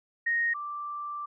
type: tone pair in turn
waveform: sine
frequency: 1864.7 / 1174.7 Hz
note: A#6 / D6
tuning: 0 / 0 cents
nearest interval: minor sixth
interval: 800 cents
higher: first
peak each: -24 / -33 dBFS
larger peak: first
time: 0.26-0.54 / 0.54-1.26 s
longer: second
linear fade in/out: 10 ms
effects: none